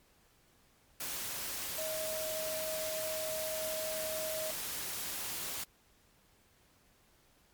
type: tone in noise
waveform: sine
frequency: 630 Hz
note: D#5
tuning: 21 cents sharp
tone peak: -37 dBFS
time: 1.78-4.51 s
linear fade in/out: 5 ms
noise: white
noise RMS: -39 dBFS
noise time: 1-5.64 s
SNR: -1 dB
effects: pink hiss -67 dBFS RMS until 7.53 s + MP3 96 kbps